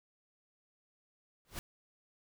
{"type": "noise with exponential growth", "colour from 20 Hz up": "pink", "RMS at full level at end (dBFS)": -37, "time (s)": [1.45, 1.59], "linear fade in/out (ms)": 0, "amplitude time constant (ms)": 29, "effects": []}